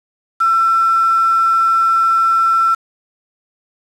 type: tone with quantisation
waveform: sine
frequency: 1343 Hz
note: E6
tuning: 32 cents sharp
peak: -10 dBFS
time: 0.4-2.75 s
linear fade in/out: 10 ms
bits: 5
effects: low-pass 8000 Hz 12 dB/octave